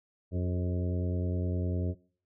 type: harmonic tone with a mistuned harmonic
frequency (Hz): 90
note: F#2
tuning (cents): -47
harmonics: 1 / 2 / 3 / 4 / 5 / 6 / 7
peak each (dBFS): -29 / -35 / -39 / -41 / -43 / -45 / -46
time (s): 0.31-1.95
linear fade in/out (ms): 50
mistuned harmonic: 5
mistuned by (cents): -35
effects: noise-tail reverb RT60 0.5 s tail -22 dB re dry